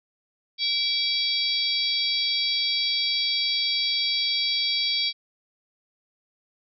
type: harmonic tone with a mistuned harmonic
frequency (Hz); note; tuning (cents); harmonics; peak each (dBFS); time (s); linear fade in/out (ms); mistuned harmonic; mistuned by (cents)
771; G5; -29; 3 / 4 / 5 / 6 / 7; -32 / -28 / -29 / -25 / -37; 0.58-5.13; 50; 4; +130
effects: none